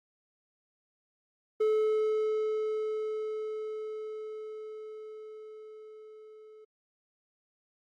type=tone with level ramp; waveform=triangle; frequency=432.3 Hz; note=A4; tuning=31 cents flat; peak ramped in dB=-21 to -48 dBFS; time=1.6-6.65 s; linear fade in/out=10 ms; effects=Opus 24 kbps